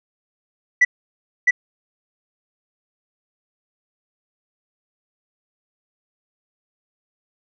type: tone with echo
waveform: sine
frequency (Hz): 1969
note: B6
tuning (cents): -6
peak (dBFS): -7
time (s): 0.81-0.85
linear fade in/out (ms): 10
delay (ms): 660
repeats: 1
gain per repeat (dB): -2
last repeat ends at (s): 1.51
effects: tanh soft clip ceiling -8 dBFS